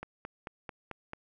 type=click train; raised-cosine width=0.5 ms; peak=-24 dBFS; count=6; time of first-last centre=0.03-1.134 s; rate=4.53 Hz; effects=none